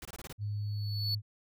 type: noise bursts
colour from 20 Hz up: pink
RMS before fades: -44 dBFS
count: 6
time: 0.02-0.327 s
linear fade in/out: 2 ms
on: 32 ms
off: 23 ms
type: tone with pitch glide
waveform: sine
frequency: 103.83 to 105.34 Hz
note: G#2 to G#2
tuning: 0 to +25 cents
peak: -32 dBFS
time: 0.38-1.22 s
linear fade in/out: 50 ms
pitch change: +25 cents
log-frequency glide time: 0.86-1.1 s
type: tone with exponential growth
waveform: triangle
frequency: 4435 Hz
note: C#8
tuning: in tune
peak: -28 dBFS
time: 0.41-1.15 s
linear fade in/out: 5 ms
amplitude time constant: 160 ms
effects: none